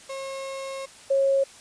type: tone pair in turn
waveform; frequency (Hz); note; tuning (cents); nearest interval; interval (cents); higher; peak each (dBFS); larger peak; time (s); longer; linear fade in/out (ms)
35% pulse / sine; 540 / 545.6; C#5 / C#5; -45 / -28; unison; 17; second; -30 / -18; second; 0.09-0.86 / 1.1-1.44; first; 10
effects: white hiss -48 dBFS RMS until 1.6 s + resampled to 22050 Hz